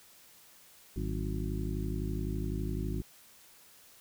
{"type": "harmonic tone with a mistuned harmonic", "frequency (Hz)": 51.91, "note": "G#1", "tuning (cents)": 0, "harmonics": [1, 2, 3, 4, 5, 6, 7], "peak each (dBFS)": [-35, -38, -40, -41, -42, -43, -43], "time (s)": [0.96, 3.02], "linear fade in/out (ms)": 5, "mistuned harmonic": 4, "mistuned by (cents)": -140, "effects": ["white hiss -58 dBFS RMS until 4 s"]}